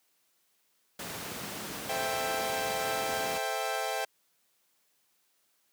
pink noise, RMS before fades -38 dBFS, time 0.99-3.38 s, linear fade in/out 5 ms
sawtooth chord, A minor seventh, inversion none, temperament equal with one note detuned, 440 / 523.3 / 659.3 / 786.7 Hz, A4 / C5 / E5 / G5, 0 / 0 / 0 / +6 cents, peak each -35 / -34 / -32 / -30 dBFS, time 1.89-4.05 s, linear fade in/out 5 ms
effects white hiss -72 dBFS RMS until 5.72 s + high-pass 150 Hz 12 dB/octave

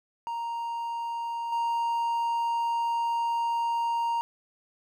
triangle tone with level steps, 932.3 Hz, A#5, in tune, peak -28 / -23 dBFS, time 0.27-4.21 s, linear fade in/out 0 ms, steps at 1.52 s, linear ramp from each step 5 ms, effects none

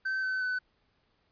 triangle tone with pitch steps, 1543 / 1523.5 / 1504.3 Hz, G6 / G6 / F#6, -28 / -50 / +28 cents, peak -27 dBFS, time 0.05-0.59 s, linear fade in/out 10 ms, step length 180 ms, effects pink hiss -72 dBFS RMS until 1.31 s + resampled to 11025 Hz

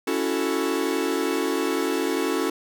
45% pulse chord, F# minor seventh, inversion second, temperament equal, 277.2 / 329.6 / 370 / 440 Hz, C#4 / E4 / F#4 / A4, 0 / 0 / 0 / 0 cents, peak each -28 dBFS, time 0.07-2.5 s, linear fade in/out 5 ms, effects none

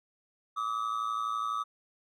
triangle ring-modulated tone, 1216 Hz, D#6, 40 cents flat, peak -25 dBFS, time 0.56-1.64 s, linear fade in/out 20 ms, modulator 56 Hz, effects none

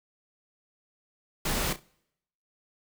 pink noise with echo, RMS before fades -29 dBFS, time 1.45-1.73 s, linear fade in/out 5 ms, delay 33 ms, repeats 3, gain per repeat -12 dB, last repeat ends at 1.829 s, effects noise-tail reverb RT60 0.8 s tail -26 dB re dry

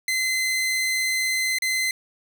sawtooth tone with dropouts, 2056 Hz, C7, 31 cents flat, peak -18 dBFS, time 0.08-1.91 s, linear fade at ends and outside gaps 2 ms, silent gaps 1.586-1.621 s, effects none

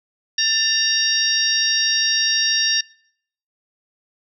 harmonic tone with a mistuned harmonic, 932.3 Hz, A#5, in tune, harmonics 2 / 3 / 4 / 5 / 6, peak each -24 / -25 / -24 / -24 / -19 dBFS, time 0.38-2.81 s, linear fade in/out 5 ms, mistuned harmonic 2, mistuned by -78 cents, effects noise-tail reverb RT60 0.7 s tail -25 dB re dry

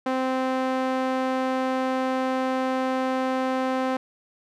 sawtooth tone with band-pass filter, 260 Hz, C4, 11 cents flat, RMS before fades -25 dBFS, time 0.06-3.97 s, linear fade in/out 5 ms, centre 740 Hz, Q 0.69, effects none

